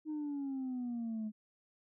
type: exponential sweep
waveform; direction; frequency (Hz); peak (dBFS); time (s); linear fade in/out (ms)
sine; down; 311.7 to 211.9; -34; 0.05-1.32; 50
effects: tanh soft clip ceiling -34 dBFS